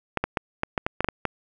clicks, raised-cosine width 0.5 ms, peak -8 dBFS, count 10, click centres 0.173 / 0.24 / 0.372 / 0.634 / 0.778 / 0.865 / 1.006 / 1.045 / 1.087 / 1.253 s, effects none

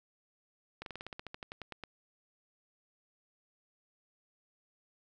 slowing click train, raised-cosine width 0.3 ms, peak -26 dBFS, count 15, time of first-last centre 0.82-1.837 s, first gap 42 ms, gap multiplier 1.08, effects none

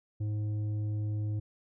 sine tone with tanh clipping, 105.6 Hz, G#2, 29 cents sharp, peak -31 dBFS, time 0.2-1.4 s, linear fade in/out 10 ms, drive 7 dB, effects none

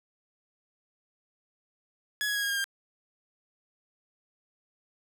sawtooth tone with pitch steps, 1685 / 1667.6 / 1650.3 / 1633.3 / 1616.4 / 1599.6 Hz, G#6 / G#6 / G#6 / G#6 / G#6 / G6, +25 / +7 / -11 / -29 / -47 / +35 cents, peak -24 dBFS, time 2.21-2.642 s, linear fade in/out 0 ms, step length 72 ms, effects none

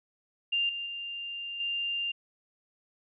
sine tone with level steps, 2794 Hz, F7, in tune, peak -25 / -33 / -35 / -29 dBFS, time 0.52-2.12 s, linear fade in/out 10 ms, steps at 0.69 / 0.86 / 1.6 s, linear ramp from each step 2 ms, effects none

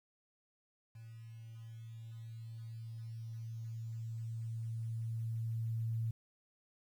sine tone with level ramp, 113.6 Hz, A#2, 44 cents flat, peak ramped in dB -49 to -33 dBFS, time 0.95-6.11 s, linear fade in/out 5 ms, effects 11-bit

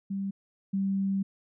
sine tone pair in turn, 196 / 194.9 Hz, G3 / G3, 0 / -10 cents, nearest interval unison, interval 10 cents, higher first, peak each -29 / -25 dBFS, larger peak second, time 0.1-0.31 / 0.73-1.23 s, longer second, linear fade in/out 10 ms, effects none

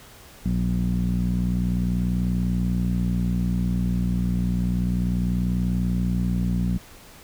sawtooth tone with low-pass filter, 60.3 Hz, B1, 41 cents flat, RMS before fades -23 dBFS, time 0.45-6.78 s, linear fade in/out 10 ms, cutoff 200 Hz, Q 5.4, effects pink hiss -47 dBFS RMS until 7.23 s

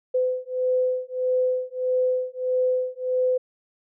sine beating tone pair, 507 / 508.6 Hz, B4 / C5, +45 / -49 cents, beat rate 1.6 Hz, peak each -24 dBFS, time 0.14-3.38 s, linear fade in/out 10 ms, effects none

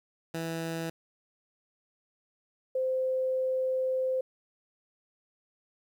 15% pulse / sine tone pair in turn, 164.4 / 518.6 Hz, E3 / C5, -4 / -15 cents, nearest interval octave + minor sixth, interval 1989 cents, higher second, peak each -26 dBFS, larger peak neither, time 0.34-0.9 / 2.75-4.21 s, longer second, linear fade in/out 5 ms, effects 11-bit

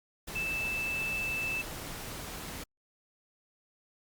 sine tone in noise, 2637 Hz, E7, in tune, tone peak -31 dBFS, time 0.35-1.62 s, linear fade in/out 10 ms, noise pink, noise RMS -41 dBFS, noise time 0.27-2.64 s, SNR +7 dB, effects Opus 48 kbps

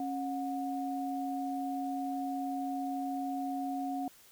sine tone pair together, 273.4 / 728 Hz, C#4 / F#5, -24 / -28 cents, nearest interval octave + perfect fourth, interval 1696 cents, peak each -35 / -36 dBFS, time 0-4.08 s, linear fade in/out 2 ms, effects white hiss -59 dBFS RMS until 4.31 s

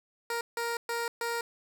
15% pulse tone bursts at uneven times, 468 Hz, A#4, 7 cents sharp, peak -24 dBFS, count 4, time 0.3-0.41 / 0.57-0.77 / 0.89-1.08 / 1.21-1.41 s, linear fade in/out 2 ms, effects none

